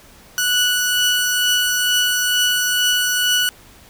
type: tone pair together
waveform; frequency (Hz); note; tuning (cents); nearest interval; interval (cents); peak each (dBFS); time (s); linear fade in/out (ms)
sawtooth; 1475.6 / 2949; F#6 / F#7; -5 / -6; octave; 1199; -15; 0.38-3.49; 0
effects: pink hiss -46 dBFS RMS until 3.89 s